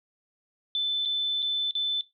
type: tone with dropouts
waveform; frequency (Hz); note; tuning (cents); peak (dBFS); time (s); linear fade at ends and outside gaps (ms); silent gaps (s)
sine; 3520; A7; 0; -24; 0.75-2.01; 1; 1.052-1.057 / 1.422-1.426 / 1.71-1.752
effects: noise-tail reverb RT60 0.2 s tail -19 dB re dry